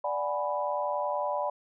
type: chord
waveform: sine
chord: G# half-diminished seventh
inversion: second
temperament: equal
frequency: 587.3 / 740 / 830.6 / 987.8 Hz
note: D5 / F#5 / G#5 / B5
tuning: 0 / 0 / 0 / 0 cents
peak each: -31 / -36 / -35 / -32 dBFS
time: 0.04-1.5 s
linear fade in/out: 5 ms
effects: none